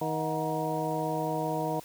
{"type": "harmonic tone with a mistuned harmonic", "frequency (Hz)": 157.6, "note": "D#3", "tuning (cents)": 23, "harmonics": [1, 2, 3, 4, 5, 6], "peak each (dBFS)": [-35, -35, -35, -35, -35, -35], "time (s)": [0.01, 1.8], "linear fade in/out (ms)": 5, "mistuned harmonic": 5, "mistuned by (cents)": -120, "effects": ["white hiss -51 dBFS RMS until 1.84 s"]}